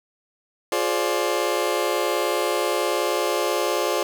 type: chord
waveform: 30% pulse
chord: D half-diminished seventh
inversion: first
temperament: just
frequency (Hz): 352.4 / 422.9 / 528.6 / 587.3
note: F4 / Ab4 / C5 / D5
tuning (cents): +16 / +31 / +18 / 0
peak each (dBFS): -24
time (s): 0.72-4.03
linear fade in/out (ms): 2
effects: 8-bit